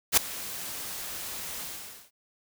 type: noise with ADSR envelope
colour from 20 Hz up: white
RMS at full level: -17 dBFS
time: 0.12-2.11 s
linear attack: 53 ms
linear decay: 4 ms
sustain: -20 dB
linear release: 500 ms
effects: none